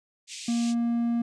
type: band-pass noise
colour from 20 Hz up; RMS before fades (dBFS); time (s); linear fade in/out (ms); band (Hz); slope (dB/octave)
white; -40; 0.27-0.75; 50; 2200 to 8200; 48
type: tone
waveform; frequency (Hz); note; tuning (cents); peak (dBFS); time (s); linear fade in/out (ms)
triangle; 234.9; A#3; +13; -21; 0.48-1.22; 5
effects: none